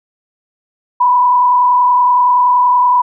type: tone with frequency modulation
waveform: sine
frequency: 987.8 Hz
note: B5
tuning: in tune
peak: -7 dBFS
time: 1-3.02 s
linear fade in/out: 10 ms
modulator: 30.6 Hz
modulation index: 0.64
effects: none